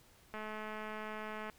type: click train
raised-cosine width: 0.5 ms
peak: -29 dBFS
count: 250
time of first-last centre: 0.34-1.498 s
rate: 215 Hz
effects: pink hiss -64 dBFS RMS until 1.58 s